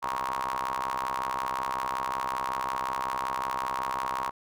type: ring-modulated tone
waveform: sawtooth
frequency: 65.41 Hz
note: C2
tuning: in tune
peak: -22 dBFS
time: 0.02-4.31 s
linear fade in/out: 20 ms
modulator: 1020 Hz
effects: none